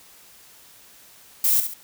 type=noise with echo; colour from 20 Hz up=violet; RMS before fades=-19 dBFS; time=1.44-1.6 s; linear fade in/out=2 ms; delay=69 ms; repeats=2; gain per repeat=-8 dB; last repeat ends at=1.738 s; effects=white hiss -50 dBFS RMS until 1.83 s